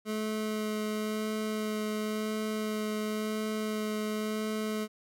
25% pulse tone with vibrato, 214.9 Hz, A3, 41 cents flat, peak -27 dBFS, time 0.05-4.88 s, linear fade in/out 50 ms, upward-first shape sine, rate 0.95 Hz, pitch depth 10 cents each way, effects none

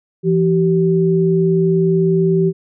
sine tone pair together, 168.2 / 384.4 Hz, E3 / G4, +35 / -34 cents, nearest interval octave + major second, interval 1431 cents, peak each -14 dBFS, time 0.23-2.53 s, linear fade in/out 50 ms, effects none

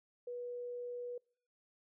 sine tone, 487.1 Hz, B4, 24 cents flat, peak -40 dBFS, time 0.27-1.18 s, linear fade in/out 5 ms, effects noise-tail reverb RT60 0.5 s tail -26 dB re dry

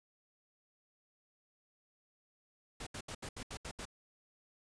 pink noise bursts, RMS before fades -44 dBFS, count 8, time 2.8-3.854 s, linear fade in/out 5 ms, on 67 ms, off 74 ms, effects resampled to 22050 Hz

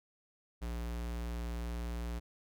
square tone, 58.7 Hz, A#1, 13 cents sharp, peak -37 dBFS, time 0.61-2.2 s, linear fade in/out 20 ms, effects none

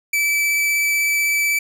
45% pulse tone with vibrato, 2311 Hz, D7, 28 cents flat, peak -16 dBFS, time 0.13-1.59 s, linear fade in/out 5 ms, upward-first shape sine, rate 16 Hz, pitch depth 9 cents each way, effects none

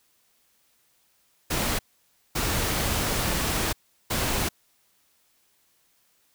pink noise bursts at uneven times, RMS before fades -26 dBFS, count 3, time 1.5-1.79 / 2.35-3.73 / 4.1-4.49 s, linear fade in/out 10 ms, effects white hiss -66 dBFS RMS until 6.34 s

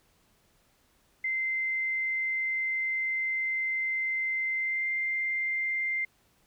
sine tone with pitch glide, 2077 to 2094 Hz, C7 to C7, -13 to +1 cents, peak -27 dBFS, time 1.24-6.05 s, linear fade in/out 5 ms, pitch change +14 cents, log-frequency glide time 4.57-4.88 s, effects pink hiss -67 dBFS RMS until 6.46 s

